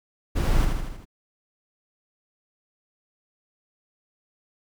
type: noise with echo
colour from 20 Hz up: brown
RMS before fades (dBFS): -22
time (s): 0.35-0.66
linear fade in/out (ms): 20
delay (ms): 79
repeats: 5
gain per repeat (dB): -4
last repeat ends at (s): 1.055
effects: none